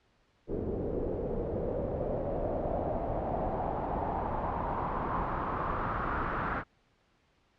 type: noise with low-pass filter sweep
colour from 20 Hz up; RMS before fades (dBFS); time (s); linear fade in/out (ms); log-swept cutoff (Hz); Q
pink; -33; 0.47-6.64; 50; 410 to 1400; 3.6
effects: pink hiss -69 dBFS RMS until 7.58 s + low-pass 4000 Hz 12 dB/octave